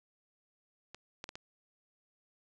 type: clicks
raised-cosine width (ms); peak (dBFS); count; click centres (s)
0.2; -29 / -24 / -26 / -26; 4; 0.946 / 1.241 / 1.291 / 1.355
effects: resampled to 24000 Hz